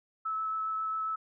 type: tone with vibrato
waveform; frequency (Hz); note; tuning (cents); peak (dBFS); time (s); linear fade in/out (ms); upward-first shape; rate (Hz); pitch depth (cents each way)
sine; 1303; E6; -20; -30; 0.25-1.16; 10; sine; 7.4; 9
effects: none